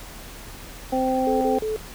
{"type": "harmonic tone", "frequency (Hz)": 259.8, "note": "C4", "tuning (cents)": -12, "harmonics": [1, 2, 3], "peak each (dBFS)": [-24, -24, -24], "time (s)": [0.92, 1.59], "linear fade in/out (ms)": 10}
{"type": "tone bursts", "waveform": "sine", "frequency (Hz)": 434.2, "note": "A4", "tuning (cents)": -23, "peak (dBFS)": -23, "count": 3, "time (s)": [1.27, 1.762], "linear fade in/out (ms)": 0, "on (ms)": 140, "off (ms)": 36}
{"effects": ["added 40 Hz sine -41 dBFS peak until 1.94 s", "pink hiss -41 dBFS RMS until 1.94 s"]}